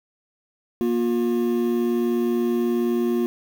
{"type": "tone pair together", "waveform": "triangle", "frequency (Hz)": [237, 355.9], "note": ["A#3", "F4"], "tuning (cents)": [29, 33], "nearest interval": "perfect fifth", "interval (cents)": 704, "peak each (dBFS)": -20, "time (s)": [0.81, 3.26], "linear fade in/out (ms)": 0, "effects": ["7-bit"]}